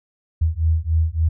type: beating tone pair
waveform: sine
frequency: 79 / 82.5 Hz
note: D#2 / E2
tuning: +27 / +2 cents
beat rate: 3.5 Hz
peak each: -19 dBFS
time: 0.41-1.29 s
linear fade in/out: 10 ms
effects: none